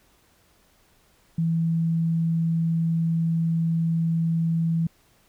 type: tone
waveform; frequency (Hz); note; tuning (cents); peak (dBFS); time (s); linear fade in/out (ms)
sine; 164.81; E3; 0; -20; 1.38-4.87; 5
effects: pink hiss -61 dBFS RMS until 5.28 s